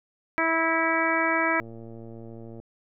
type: harmonic tone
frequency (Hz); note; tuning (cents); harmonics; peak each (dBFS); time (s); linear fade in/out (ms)
326.5; E4; -17; 1 / 2 / 3 / 4 / 5 / 6 / 7; -29 / -29 / -29 / -29 / -29 / -29 / -29; 0.38-1.6; 0
type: click train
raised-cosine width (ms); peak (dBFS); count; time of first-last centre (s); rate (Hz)
2; -30; 115; 1.6-2.6; 114
effects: none